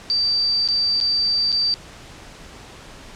sine tone with dropouts, 4653 Hz, D8, 17 cents flat, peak -16 dBFS, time 0.1-1.74 s, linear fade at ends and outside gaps 0 ms, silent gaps 0.676-0.687 / 1.002-1.011 / 1.519-1.526 s, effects pink hiss -41 dBFS RMS until 3.15 s + low-pass 7000 Hz 12 dB/octave

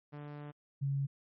sawtooth / sine tone pair in turn, 146.83 / 138.59 Hz, D3 / C#3, 0 / 0 cents, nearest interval minor second, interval 100 cents, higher first, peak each -39 / -30 dBFS, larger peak second, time 0.12-0.52 / 0.81-1.07 s, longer first, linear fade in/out 20 ms, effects low-pass 2000 Hz 12 dB/octave + MP3 32 kbps

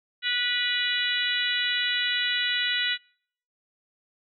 harmonic tone, 489.4 Hz, B4, 16 cents flat, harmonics 3 / 4 / 5 / 6 / 7 / 8, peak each -31 / -29 / -34 / -29 / -33 / -30 dBFS, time 0.22-2.98 s, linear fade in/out 50 ms, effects noise-tail reverb RT60 0.6 s tail -26 dB re dry

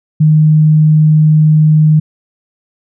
sine tone, 154.4 Hz, D#3, 13 cents flat, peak -4 dBFS, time 0.2-2 s, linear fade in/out 10 ms, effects none

